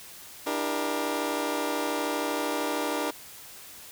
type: chord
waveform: 20% pulse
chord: E half-diminished seventh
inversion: third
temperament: just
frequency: 296.7 / 329.6 / 395.6 / 474.7 Hz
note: D4 / E4 / G4 / Bb4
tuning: +18 / 0 / +16 / +31 cents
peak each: -26 / -31 / -30 / -28 dBFS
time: 0.46-3.11 s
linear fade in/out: 10 ms
effects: white hiss -46 dBFS RMS until 3.91 s